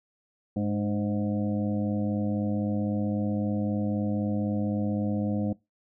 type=harmonic tone with a mistuned harmonic; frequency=103.83 Hz; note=G#2; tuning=in tune; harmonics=1 / 2 / 3 / 5 / 6 / 7; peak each=-32 / -27 / -33 / -37 / -41 / -43 dBFS; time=0.56-5.53 s; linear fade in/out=5 ms; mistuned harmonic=3; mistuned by=-46 cents; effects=noise-tail reverb RT60 0.2 s tail -21 dB re dry